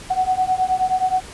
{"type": "beating tone pair", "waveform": "sine", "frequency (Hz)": [740, 749.5], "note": ["F#5", "F#5"], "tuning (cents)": [0, 22], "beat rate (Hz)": 9.5, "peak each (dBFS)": [-20, -19], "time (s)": [0.1, 1.21], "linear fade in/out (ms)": 10, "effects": ["pink hiss -38 dBFS RMS until 1.33 s", "resampled to 24000 Hz"]}